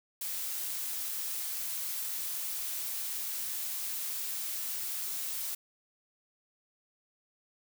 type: noise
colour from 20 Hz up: blue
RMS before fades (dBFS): -36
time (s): 0.21-5.55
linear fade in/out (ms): 5
effects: none

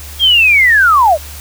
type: linear sweep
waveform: sine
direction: down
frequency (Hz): 3285 to 554.4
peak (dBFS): -5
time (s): 0.19-1.18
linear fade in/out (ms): 50
effects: added 73 Hz sine -29 dBFS peak until 1.4 s + white hiss -32 dBFS RMS until 1.4 s

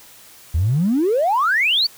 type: exponential sweep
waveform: triangle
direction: up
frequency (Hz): 73.42 to 4699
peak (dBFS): -11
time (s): 0.54-1.87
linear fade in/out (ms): 10
effects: tanh soft clip ceiling -12 dBFS + white hiss -45 dBFS RMS until 1.97 s

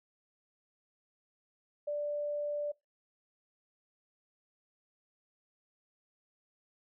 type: tone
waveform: sine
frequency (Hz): 587.3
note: D5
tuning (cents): 0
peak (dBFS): -32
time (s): 1.87-2.72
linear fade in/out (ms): 10
effects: noise-tail reverb RT60 0.2 s tail -23 dB re dry

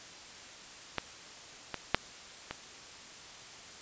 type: clicks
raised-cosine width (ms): 0.3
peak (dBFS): -14 / -18 / -6 / -20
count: 4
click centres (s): 0.983 / 1.743 / 1.946 / 2.51
effects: white hiss -49 dBFS RMS until 3.81 s + resampled to 16000 Hz

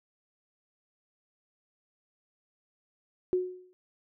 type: tone with exponential decay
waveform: sine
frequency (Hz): 365.5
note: F#4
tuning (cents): -21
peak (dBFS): -21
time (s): 3.33-3.73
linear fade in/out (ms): 0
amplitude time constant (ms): 86
effects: none

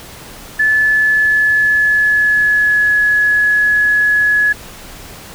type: tone with pitch glide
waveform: sine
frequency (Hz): 1734 to 1692.4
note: A6 to G#6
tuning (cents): -26 to +32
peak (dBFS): -9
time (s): 0.59-4.53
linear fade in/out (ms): 10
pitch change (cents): -42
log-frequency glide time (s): 0.69-2.96
effects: pink hiss -34 dBFS RMS until 5.34 s

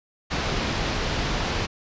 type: low-pass noise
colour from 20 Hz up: pink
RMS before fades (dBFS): -26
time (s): 0.3-1.67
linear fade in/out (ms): 20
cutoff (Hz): 5500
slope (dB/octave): 24
effects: resampled to 16000 Hz

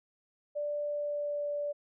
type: tone with pitch glide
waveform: sine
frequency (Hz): 587.3 to 582.6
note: D5 to D5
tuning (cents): 0 to -14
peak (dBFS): -31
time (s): 0.55-1.73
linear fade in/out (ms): 20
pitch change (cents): -14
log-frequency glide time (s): 0.83-1.49
effects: none

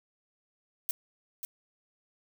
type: noise with echo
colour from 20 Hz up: violet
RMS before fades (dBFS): -30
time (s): 0.89-0.91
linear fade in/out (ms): 0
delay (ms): 540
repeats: 1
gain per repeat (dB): -8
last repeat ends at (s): 1.45
effects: none

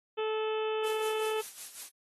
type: harmonic tone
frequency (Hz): 435.4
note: A4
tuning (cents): -18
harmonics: 1 / 2 / 3 / 4 / 5 / 6 / 7 / 8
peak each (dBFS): -30 / -39 / -41 / -49 / -53 / -43 / -45 / -51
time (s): 0.17-1.42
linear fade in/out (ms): 20
type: noise with tremolo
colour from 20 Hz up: blue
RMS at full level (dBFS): -40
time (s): 0.84-1.9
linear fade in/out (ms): 20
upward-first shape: sine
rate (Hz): 5.4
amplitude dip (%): 65
effects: AAC 32 kbps

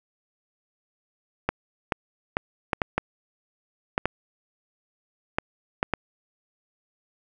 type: clicks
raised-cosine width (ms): 0.5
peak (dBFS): -7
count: 11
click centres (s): 1.49 / 1.922 / 2.369 / 2.732 / 2.818 / 2.98 / 3.979 / 4.056 / 5.385 / 5.829 / 5.937
effects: none

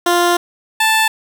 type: tone pair in turn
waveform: 15% pulse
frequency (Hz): 349.2 / 879.9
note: F4 / A5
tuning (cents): 0 / 0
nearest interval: octave + major third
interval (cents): 1600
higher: second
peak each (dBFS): -5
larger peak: neither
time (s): 0.06-0.37 / 0.8-1.08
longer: first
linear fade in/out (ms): 5
effects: none

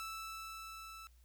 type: tone with level ramp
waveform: sawtooth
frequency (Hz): 1318.5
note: E6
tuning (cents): 0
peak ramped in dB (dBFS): -38 to -46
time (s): 0-1.07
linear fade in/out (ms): 0
effects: added 60 Hz sine -61 dBFS peak until 1.24 s + white hiss -74 dBFS RMS until 1.24 s

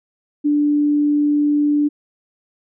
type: tone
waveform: sine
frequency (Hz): 293.7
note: D4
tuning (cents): 0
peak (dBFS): -13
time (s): 0.44-1.89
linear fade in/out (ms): 20
effects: none

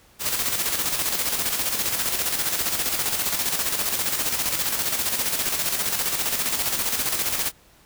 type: noise with tremolo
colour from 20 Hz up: white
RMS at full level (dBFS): -23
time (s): 0.19-7.52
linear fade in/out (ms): 50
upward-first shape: square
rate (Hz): 15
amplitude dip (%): 45
effects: pink hiss -55 dBFS RMS until 7.85 s

